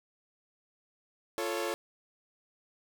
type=chord; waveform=sawtooth; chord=F augmented; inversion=none; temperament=equal with one note detuned; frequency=346.2 / 440 / 554.4 Hz; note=F4 / A4 / C#5; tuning=-15 / 0 / 0 cents; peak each=-32 dBFS; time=1.38-1.74 s; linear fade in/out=0 ms; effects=none